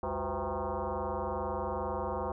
sine tone with frequency modulation, 206.3 Hz, G#3, 11 cents flat, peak -31 dBFS, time 0.03-2.32 s, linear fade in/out 2 ms, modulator 145 Hz, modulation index 6.4, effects none

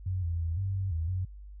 sine tone with pitch steps, 92.6 / 84.3 / 82.7 / 97 / 96.1 / 81 / 92.4 Hz, F#2 / E2 / E2 / G2 / G2 / E2 / F#2, +2 / +39 / +6 / -18 / -34 / -30 / -2 cents, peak -28 dBFS, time 0.06-1.25 s, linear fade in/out 5 ms, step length 170 ms, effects added 50 Hz sine -43 dBFS peak until 1.6 s

